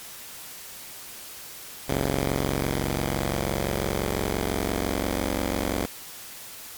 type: tone pair together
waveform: 5% pulse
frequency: 45.85 / 68.7 Hz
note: F#1 / C#2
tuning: -15 / -15 cents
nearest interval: perfect fifth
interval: 700 cents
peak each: -16 dBFS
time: 1.88-5.86 s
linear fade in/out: 10 ms
effects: white hiss -41 dBFS RMS until 6.77 s + MP3 96 kbps